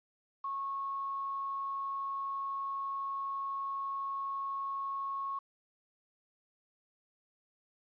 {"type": "tone with quantisation", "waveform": "sine", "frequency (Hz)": 1097, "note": "C#6", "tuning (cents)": -18, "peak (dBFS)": -34, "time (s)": [0.44, 5.39], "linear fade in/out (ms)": 5, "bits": 10, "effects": ["resampled to 11025 Hz"]}